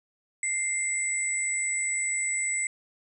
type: tone pair together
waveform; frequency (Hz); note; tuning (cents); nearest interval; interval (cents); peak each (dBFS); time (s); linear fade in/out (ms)
sine; 2093 / 7919; C7 / B8; 0 / +4; octave + major seventh; 2304; -29 / -28; 0.43-2.67; 2
effects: none